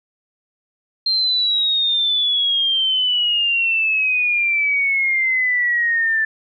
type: exponential sweep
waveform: sine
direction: down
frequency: 4186 to 1760 Hz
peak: -15 dBFS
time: 1.06-6.25 s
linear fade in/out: 5 ms
effects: none